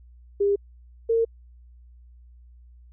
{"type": "tone pair in turn", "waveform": "sine", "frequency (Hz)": [402.4, 456.8], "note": ["G4", "A#4"], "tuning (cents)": [45, -35], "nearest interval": "major second", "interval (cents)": 220, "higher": "second", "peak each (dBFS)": -18, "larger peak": "neither", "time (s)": [[0.4, 0.56], [1.09, 1.25]], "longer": "neither", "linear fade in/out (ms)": 10, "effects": ["added 60 Hz sine -47 dBFS peak until 2.92 s"]}